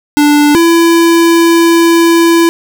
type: tone pair in turn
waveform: square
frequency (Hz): 293.7 / 335.2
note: D4 / E4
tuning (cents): 0 / +29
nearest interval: major second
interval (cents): 229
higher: second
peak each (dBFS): -5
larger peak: neither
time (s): 0.17-0.55 / 0.55-2.49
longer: second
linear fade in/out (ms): 0
effects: none